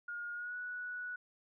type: tone with pitch glide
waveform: sine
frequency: 1426 to 1472 Hz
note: F6 to F#6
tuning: +36 to -9 cents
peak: -39 dBFS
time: 0.08-1.16 s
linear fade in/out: 5 ms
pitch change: +55 cents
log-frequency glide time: 0.33-0.56 s
effects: none